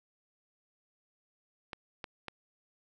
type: clicks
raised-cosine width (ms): 0.3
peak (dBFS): -23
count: 3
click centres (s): 1.732 / 2.042 / 2.283
effects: none